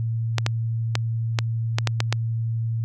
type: clicks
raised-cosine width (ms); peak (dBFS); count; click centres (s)
0.2; -4; 8; 0.383 / 0.464 / 0.954 / 1.388 / 1.785 / 1.873 / 2.004 / 2.126
effects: added 114 Hz sine -22 dBFS peak until 2.84 s